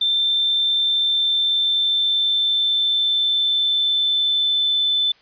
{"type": "tone with pitch glide", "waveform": "sine", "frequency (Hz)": [3565, 3520], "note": ["A7", "A7"], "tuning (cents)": [22, 0], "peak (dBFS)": -16, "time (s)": [0.01, 5.12], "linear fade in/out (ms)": 5, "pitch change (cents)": -22, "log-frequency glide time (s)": [0.79, 5.01], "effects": ["white hiss -54 dBFS RMS until 5.21 s", "resampled to 11025 Hz"]}